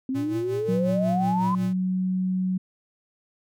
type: exponential sweep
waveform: sine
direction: up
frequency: 255.5 to 1046 Hz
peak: -24 dBFS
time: 0.09-1.55 s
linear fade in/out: 2 ms
type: tone with tremolo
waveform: square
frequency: 116.3 Hz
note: A#2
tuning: 4 cents flat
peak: -31 dBFS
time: 0.14-1.74 s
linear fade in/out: 20 ms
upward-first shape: sine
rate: 5.5 Hz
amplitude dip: 70%
type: tone with pitch glide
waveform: sine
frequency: 184.1 to 185.49 Hz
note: F#3 to F#3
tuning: -8 to +5 cents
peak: -22 dBFS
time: 0.68-2.58 s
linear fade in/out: 10 ms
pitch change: +13 cents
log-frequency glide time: 1.31-2.02 s
effects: none